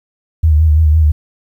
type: tone with vibrato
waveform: sine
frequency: 77.78 Hz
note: D#2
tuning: in tune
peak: -6 dBFS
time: 0.43-1.12 s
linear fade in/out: 10 ms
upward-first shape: sine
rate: 5.9 Hz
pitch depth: 60 cents each way
effects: 8-bit